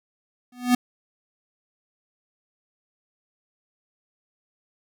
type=tone with exponential growth; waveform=square; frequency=247 Hz; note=B3; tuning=in tune; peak=-13 dBFS; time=0.52-0.75 s; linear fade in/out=5 ms; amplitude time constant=49 ms; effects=none